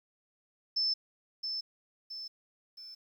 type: tone with echo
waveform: sine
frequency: 5274 Hz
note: E8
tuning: in tune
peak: -27 dBFS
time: 0.76-0.94 s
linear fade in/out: 10 ms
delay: 670 ms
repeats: 3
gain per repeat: -6 dB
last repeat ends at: 2.95 s
effects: 11-bit